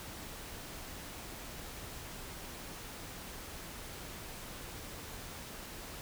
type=silence; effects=pink hiss -46 dBFS RMS until 6.01 s